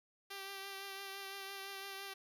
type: tone with vibrato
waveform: 5% pulse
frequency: 392 Hz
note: G4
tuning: in tune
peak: -33 dBFS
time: 0.3-2.14 s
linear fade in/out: 10 ms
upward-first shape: triangle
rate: 5.9 Hz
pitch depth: 25 cents each way
effects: none